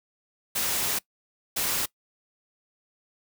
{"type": "noise bursts at uneven times", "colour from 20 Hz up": "white", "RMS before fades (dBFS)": -27, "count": 2, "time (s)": [[0.55, 0.99], [1.56, 1.86]], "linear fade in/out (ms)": 10, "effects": ["noise-tail reverb RT60 0.1 s tail -22 dB re dry"]}